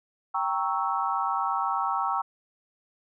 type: chord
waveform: sine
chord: G diminished seventh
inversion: none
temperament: equal with one note detuned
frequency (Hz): 784 / 932.3 / 1108.7 / 1314.7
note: G5 / Bb5 / Db6 / Fb6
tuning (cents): 0 / 0 / 0 / -5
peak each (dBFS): -30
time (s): 0.34-2.22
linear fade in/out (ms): 10
effects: none